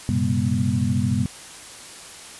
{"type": "tone cluster", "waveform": "sine", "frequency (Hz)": [96.1, 119.2, 132.7, 199.1, 241], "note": ["G2", "A#2", "C3", "G3", "B3"], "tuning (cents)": [-34, 39, 25, 27, -42], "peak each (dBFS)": -25, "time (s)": [0.09, 1.26], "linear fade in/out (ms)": 0, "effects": ["white hiss -40 dBFS RMS until 2.39 s", "resampled to 24000 Hz"]}